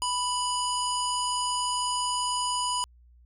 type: harmonic tone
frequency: 987.8 Hz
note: B5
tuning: in tune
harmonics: 1 / 3 / 5 / 7 / 9 / 10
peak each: -28 / -33 / -35 / -36 / -38 / -38 dBFS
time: 0.02-2.84 s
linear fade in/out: 0 ms
effects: added 60 Hz sine -53 dBFS peak until 3.25 s